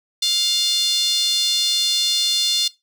5% pulse tone with high-pass filter, 707 Hz, F5, 21 cents sharp, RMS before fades -19 dBFS, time 0.22-2.68 s, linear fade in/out 5 ms, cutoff 3800 Hz, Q 9.1, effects noise-tail reverb RT60 0.2 s tail -19 dB re dry

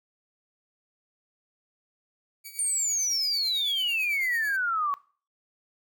5% pulse tone with tremolo, 2279 Hz, C#7, 47 cents sharp, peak -29 dBFS, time 2.44-4.57 s, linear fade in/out 20 ms, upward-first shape sine, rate 9 Hz, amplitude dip 65%
sine exponential sweep, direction down, 9070 to 1109 Hz, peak -24 dBFS, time 2.59-4.94 s, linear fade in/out 0 ms
effects noise-tail reverb RT60 0.4 s tail -20 dB re dry

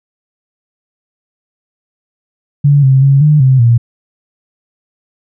sine tone with pitch steps, 143.2 / 133.3 / 137.9 / 150.6 / 131.4 / 117.8 Hz, D3 / C3 / C#3 / D3 / C3 / A#2, -43 / +33 / -9 / +44 / +8 / +19 cents, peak -4 dBFS, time 2.64-3.78 s, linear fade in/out 10 ms, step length 190 ms, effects none

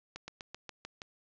slowing click train, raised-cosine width 0.2 ms, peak -25 dBFS, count 7, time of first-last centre 0.16-1.018 s, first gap 120 ms, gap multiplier 1.07, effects resampled to 16000 Hz + 11-bit

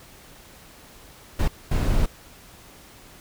brown noise bursts at uneven times, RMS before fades -20 dBFS, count 2, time 1.39-1.48 / 1.71-2.06 s, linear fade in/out 5 ms, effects pink hiss -48 dBFS RMS until 3.2 s

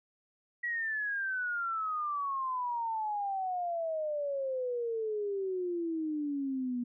sine exponential sweep, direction down, 1935 to 240 Hz, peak -31 dBFS, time 0.63-6.84 s, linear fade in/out 10 ms, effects none

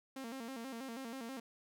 sawtooth tone with vibrato, 247.6 Hz, B3, 5 cents sharp, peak -39 dBFS, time 0.16-1.4 s, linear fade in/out 5 ms, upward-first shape square, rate 6.2 Hz, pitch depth 130 cents each way, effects none

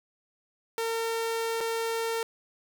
sawtooth tone with dropouts, 455.5 Hz, A#4, 40 cents flat, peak -24 dBFS, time 0.78-2.23 s, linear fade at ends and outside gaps 1 ms, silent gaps 1.606-1.61 s, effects none

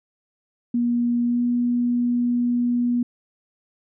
sine tone with pitch glide, 239.3 to 242.1 Hz, A#3 to B3, +46 to -34 cents, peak -18 dBFS, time 0.74-3.03 s, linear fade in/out 5 ms, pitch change +20 cents, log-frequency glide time 1.24-1.42 s, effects none

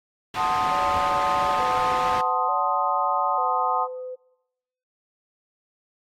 white low-pass noise, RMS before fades -34 dBFS, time 0.34-2.21 s, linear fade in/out 2 ms, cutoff 2400 Hz, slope 12 dB/octave
sine chord, F# diminished seventh, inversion none, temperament equal, 740 / 880 / 1046.5 / 1244.5 Hz, F#5 / A5 / C6 / Eb6, 0 / 0 / 0 / 0 cents, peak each -26 dBFS, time 0.35-3.88 s, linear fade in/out 50 ms
sine tone with vibrato, 538 Hz, C5, 48 cents sharp, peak -31 dBFS, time 0.7-4.16 s, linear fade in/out 20 ms, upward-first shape square, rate 0.56 Hz, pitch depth 100 cents each way
sawtooth tone with exponential growth, 87 Hz, F2, 6 cents flat, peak -27 dBFS, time 0.8-0.98 s, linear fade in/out 5 ms, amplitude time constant 37 ms
effects noise-tail reverb RT60 0.9 s tail -23 dB re dry + AAC 48 kbps

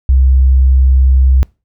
sine tone, 65.41 Hz, C2, in tune, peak -5 dBFS, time 0.09-1.43 s, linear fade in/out 0 ms, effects noise-tail reverb RT60 0.3 s tail -25 dB re dry

